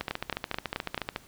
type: two click trains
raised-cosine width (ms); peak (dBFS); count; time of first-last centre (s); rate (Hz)
0.3; -14 / -13; 17 / 5; 0.01-1.161 / 0.11-0.978; 13.9 / 4.61
effects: pink hiss -55 dBFS RMS until 1.27 s